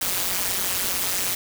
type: noise with amplitude modulation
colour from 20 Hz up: white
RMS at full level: -21 dBFS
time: 0.01-1.35 s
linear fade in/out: 5 ms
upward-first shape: sine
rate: 184 Hz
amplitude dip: 90%
effects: none